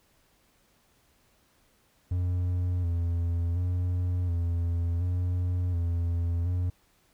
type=tone with vibrato; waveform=triangle; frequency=87.31 Hz; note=F2; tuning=in tune; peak=-23 dBFS; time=2.11-6.7 s; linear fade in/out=5 ms; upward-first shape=square; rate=0.69 Hz; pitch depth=41 cents each way; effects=pink hiss -66 dBFS RMS until 7.13 s